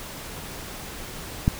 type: click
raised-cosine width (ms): 5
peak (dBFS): -5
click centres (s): 1.479
effects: pink hiss -37 dBFS RMS until 1.59 s